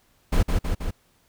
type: noise with echo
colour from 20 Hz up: brown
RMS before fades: -18 dBFS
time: 0.32-0.43 s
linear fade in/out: 10 ms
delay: 160 ms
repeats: 3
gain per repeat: -3 dB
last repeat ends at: 0.91 s
effects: pink hiss -63 dBFS RMS until 1.28 s